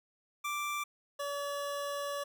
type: tone pair in turn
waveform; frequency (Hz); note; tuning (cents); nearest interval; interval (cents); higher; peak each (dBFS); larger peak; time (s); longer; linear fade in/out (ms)
25% pulse; 1174.7 / 570; D6 / C#5; 0 / +48; octave + minor second; 1252; first; -30 / -31; first; 0.44-0.84 / 1.19-2.24; second; 10
effects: none